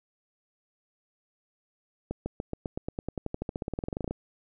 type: accelerating click train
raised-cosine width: 2 ms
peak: -18 dBFS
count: 27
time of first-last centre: 2.11-4.11 s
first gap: 150 ms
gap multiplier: 0.94
effects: none